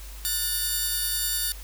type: tone cluster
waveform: 5% pulse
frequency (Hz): 1462 / 1772 / 3654 / 4570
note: F#6 / A6 / A#7 / D8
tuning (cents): -21 / +12 / -35 / -48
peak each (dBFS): -23 / -23 / -23 / -21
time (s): 0.25-1.52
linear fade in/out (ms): 0
effects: added 50 Hz sine -38 dBFS peak until 1.63 s + white hiss -46 dBFS RMS until 1.63 s